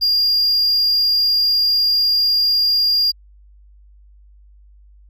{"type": "tone", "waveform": "triangle", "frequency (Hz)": 4812, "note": "D8", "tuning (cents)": 41, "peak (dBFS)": -12, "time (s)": [0.01, 3.12], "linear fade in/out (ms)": 20, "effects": ["added 50 Hz sine -44 dBFS peak until 5.09 s"]}